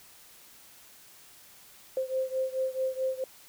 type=beating tone pair; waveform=sine; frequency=521 / 525.6 Hz; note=C5 / C5; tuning=-7 / +8 cents; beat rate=4.6 Hz; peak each=-30 / -32 dBFS; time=1.97-3.24 s; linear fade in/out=2 ms; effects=white hiss -54 dBFS RMS until 3.48 s